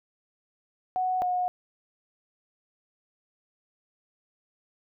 sine tone pair in turn, 740 / 724.8 Hz, F#5 / F#5, 0 / -36 cents, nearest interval unison, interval 36 cents, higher first, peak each -24 dBFS, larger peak neither, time 0.96-1.22 / 1.22-1.48 s, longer neither, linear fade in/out 0 ms, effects none

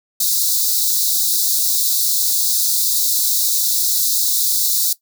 white high-pass noise, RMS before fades -17 dBFS, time 0.2-4.93 s, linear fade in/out 5 ms, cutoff 3700 Hz, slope 96 dB/octave, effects noise-tail reverb RT60 0.1 s tail -17 dB re dry

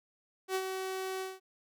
sawtooth tone with ADSR envelope, 378.3 Hz, F#4, 38 cents sharp, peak -25 dBFS, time 0.48-1.4 s, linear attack 70 ms, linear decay 61 ms, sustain -6 dB, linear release 190 ms, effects none

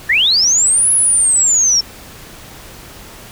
sine linear two-way sweep, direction up then down, 1700 to 10620 to 5370 Hz, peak -9 dBFS, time 0.09-1.81 s, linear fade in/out 10 ms, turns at 0.92 s, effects pink hiss -36 dBFS RMS until 3.31 s

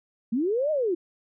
sine linear two-way sweep, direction up then down, 210 to 633 to 325.9 Hz, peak -22 dBFS, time 0.32-0.95 s, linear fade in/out 10 ms, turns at 0.71 s, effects none

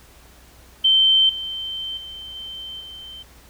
sine tone with level steps, 3107 Hz, G7, 16 cents flat, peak -12 / -26 / -33 / -31 / -35 dBFS, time 0.84-3.23 s, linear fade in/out 10 ms, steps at 1.29 / 1.97 / 2.35 / 2.8 s, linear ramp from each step 5 ms, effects added 60 Hz sine -50 dBFS peak until 3.49 s + pink hiss -50 dBFS RMS until 3.49 s

